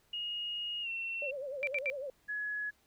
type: tone with pitch glide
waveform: sine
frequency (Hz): 2868 to 2709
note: F7 to E7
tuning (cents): +45 to +47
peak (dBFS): -35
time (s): 0.13-1.31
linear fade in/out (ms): 5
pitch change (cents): -98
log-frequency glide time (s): 0.82-0.88
type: tone with vibrato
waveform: sine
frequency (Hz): 550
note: C#5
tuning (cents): -14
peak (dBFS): -37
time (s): 1.22-2.1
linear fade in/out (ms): 2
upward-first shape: sine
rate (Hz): 10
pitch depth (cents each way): 120
type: tone bursts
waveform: sine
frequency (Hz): 2349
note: D7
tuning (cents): 0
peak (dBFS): -30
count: 3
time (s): 1.63-1.9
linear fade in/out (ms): 0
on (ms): 42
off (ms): 72
type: tone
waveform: sine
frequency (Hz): 1689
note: G#6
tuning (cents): +29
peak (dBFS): -34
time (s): 2.28-2.71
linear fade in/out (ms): 20
effects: pink hiss -70 dBFS RMS until 2.86 s